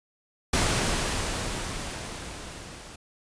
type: noise with level ramp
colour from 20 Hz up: pink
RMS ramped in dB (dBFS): -23 to -44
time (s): 0.53-2.96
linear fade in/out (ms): 5
effects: resampled to 22050 Hz